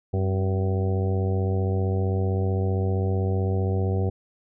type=harmonic tone with a mistuned harmonic; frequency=95.5 Hz; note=G2; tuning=45 cents flat; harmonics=1 / 2 / 3 / 4 / 5 / 6 / 7 / 8; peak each=-22 / -31 / -38 / -31 / -33 / -42 / -39 / -39 dBFS; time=0.13-4.1 s; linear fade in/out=10 ms; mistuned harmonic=3; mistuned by=-77 cents; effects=none